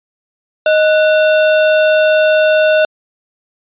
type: tone with sample-and-hold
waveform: sine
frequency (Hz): 622.3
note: D#5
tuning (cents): 0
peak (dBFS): -7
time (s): 0.66-2.85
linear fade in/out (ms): 2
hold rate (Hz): 2100
effects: resampled to 8000 Hz